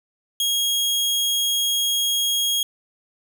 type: tone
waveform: sawtooth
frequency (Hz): 3280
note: G#7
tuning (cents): -22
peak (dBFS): -16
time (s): 0.4-2.63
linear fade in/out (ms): 2
effects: none